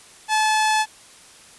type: tone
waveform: sawtooth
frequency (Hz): 864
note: A5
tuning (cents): -32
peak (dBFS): -13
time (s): 0.28-0.86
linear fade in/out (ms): 50
effects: white hiss -47 dBFS RMS until 1.58 s + resampled to 24000 Hz